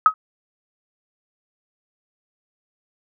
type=tone with exponential decay; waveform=sine; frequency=1271 Hz; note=D#6; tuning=36 cents sharp; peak=-4 dBFS; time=0.06-0.14 s; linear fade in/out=1 ms; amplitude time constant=17 ms; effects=none